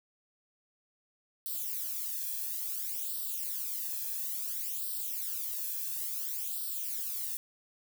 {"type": "noise with flanger", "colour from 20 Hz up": "violet", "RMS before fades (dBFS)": -36, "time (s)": [1.46, 7.37], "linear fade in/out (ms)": 0, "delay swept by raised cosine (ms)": [0.22, 1.21], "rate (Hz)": 0.58, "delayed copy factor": 0.9, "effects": []}